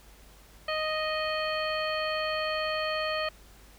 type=harmonic tone; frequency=622.3 Hz; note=D#5; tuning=in tune; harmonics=1 / 2 / 3 / 4 / 5 / 7; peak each=-31 / -34 / -36 / -37 / -38 / -39 dBFS; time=0.68-3.29 s; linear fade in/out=5 ms; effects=added 50 Hz sine -54 dBFS peak until 3.78 s + pink hiss -56 dBFS RMS until 3.78 s